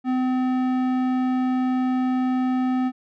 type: tone with low-pass filter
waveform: square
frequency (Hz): 255.6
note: C4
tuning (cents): -40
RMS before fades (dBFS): -22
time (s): 0.04-2.92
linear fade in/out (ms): 50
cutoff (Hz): 1600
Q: 0.51
effects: none